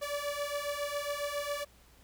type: beating tone pair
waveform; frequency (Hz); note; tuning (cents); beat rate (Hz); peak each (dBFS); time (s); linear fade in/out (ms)
sawtooth; 574 / 581.3; D5 / D5; -40 / -18; 7.3; -33 / -32; 0.01-1.65; 20
effects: added 60 Hz sine -61 dBFS peak until 2.03 s + pink hiss -62 dBFS RMS until 2.03 s